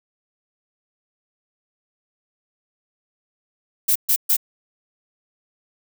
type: noise bursts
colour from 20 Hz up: violet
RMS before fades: -17 dBFS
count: 3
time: 3.88-4.368 s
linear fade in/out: 10 ms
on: 76 ms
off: 130 ms
effects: none